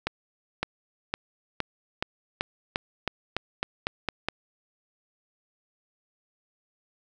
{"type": "accelerating click train", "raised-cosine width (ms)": 0.3, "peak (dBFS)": -10, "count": 13, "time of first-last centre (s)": [0.07, 4.286], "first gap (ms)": 560, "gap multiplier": 0.91, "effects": []}